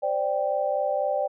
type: chord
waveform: sine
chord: C suspended second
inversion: none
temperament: equal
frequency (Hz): 523.3 / 587.3 / 784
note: C5 / D5 / G5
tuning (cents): 0 / 0 / 0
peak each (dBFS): -29 / -25 / -28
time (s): 0.02-1.28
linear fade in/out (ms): 20
effects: none